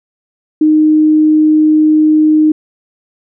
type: tone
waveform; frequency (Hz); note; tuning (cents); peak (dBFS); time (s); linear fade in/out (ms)
sine; 308.5; D#4; -15; -5; 0.61-2.52; 5
effects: none